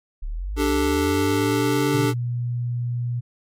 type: linear sweep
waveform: sine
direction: up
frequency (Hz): 32.7 to 146.83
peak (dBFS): -25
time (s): 0.22-2.06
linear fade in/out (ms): 10
type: chord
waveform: square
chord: D suspended fourth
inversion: none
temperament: just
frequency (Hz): 293.7 / 391.6 / 440.5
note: D4 / G4 / A4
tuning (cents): 0 / -2 / +2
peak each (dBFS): -22 / -26 / -26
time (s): 0.56-2.14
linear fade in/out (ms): 50
type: tone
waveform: sine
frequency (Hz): 120.9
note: B2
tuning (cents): -36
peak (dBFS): -22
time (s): 1.93-3.21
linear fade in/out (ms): 20
effects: MP3 64 kbps